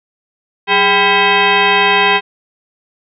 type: tone with frequency modulation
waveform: sine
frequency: 782 Hz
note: G5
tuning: 4 cents flat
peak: -8 dBFS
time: 0.67-2.21 s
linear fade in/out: 50 ms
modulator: 596 Hz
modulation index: 4.1
effects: none